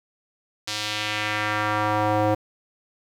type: tone with band-pass filter sweep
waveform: square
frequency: 105.9 Hz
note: G#2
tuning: 34 cents sharp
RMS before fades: -24 dBFS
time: 0.67-2.35 s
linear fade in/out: 10 ms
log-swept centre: 4700 to 580 Hz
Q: 1.4
effects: 8-bit